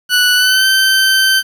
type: tone with pitch glide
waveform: 20% pulse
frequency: 1480 to 1546.4 Hz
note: F#6 to G6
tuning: 0 to -24 cents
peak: -4 dBFS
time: 0.09-1.43 s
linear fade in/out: 50 ms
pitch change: +76 cents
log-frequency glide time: 0.35-0.66 s
effects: 7-bit